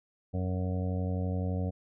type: harmonic tone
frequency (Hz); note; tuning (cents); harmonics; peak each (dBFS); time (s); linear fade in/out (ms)
91.8; F#2; -13; 1 / 2 / 3 / 5 / 6 / 7 / 8; -30 / -35 / -40 / -42 / -43 / -47 / -47; 0.33-1.71; 20
effects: none